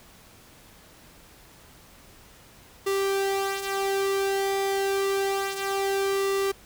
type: tone with flanger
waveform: sawtooth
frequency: 392 Hz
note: G4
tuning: in tune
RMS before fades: -26 dBFS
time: 2.86-6.52 s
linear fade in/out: 10 ms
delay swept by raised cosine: 1.3 to 4.4 ms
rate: 0.29 Hz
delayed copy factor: -0.55
effects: pink hiss -52 dBFS RMS until 6.65 s